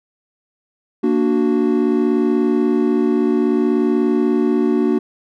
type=chord; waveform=triangle; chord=Bb augmented; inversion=none; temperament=equal; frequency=233.1 / 293.7 / 370 Hz; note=Bb3 / D4 / F#4; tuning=0 / 0 / 0 cents; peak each=-16 dBFS; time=1.03-4.99 s; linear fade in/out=10 ms; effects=none